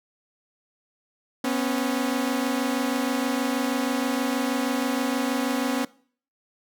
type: tone pair together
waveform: sawtooth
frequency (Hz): 246.9 / 273.2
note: B3 / C#4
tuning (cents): 0 / -25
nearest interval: major second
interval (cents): 175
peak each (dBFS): -22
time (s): 1.44-5.85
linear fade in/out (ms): 5
effects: noise-tail reverb RT60 0.5 s tail -22 dB re dry